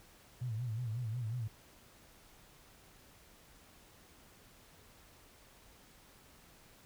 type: tone with vibrato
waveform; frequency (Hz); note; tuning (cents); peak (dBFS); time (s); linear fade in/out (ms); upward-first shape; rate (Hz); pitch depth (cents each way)
sine; 116.54; A#2; 0; -35; 0.41-1.48; 10; sine; 5.5; 140
effects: pink hiss -61 dBFS RMS until 6.85 s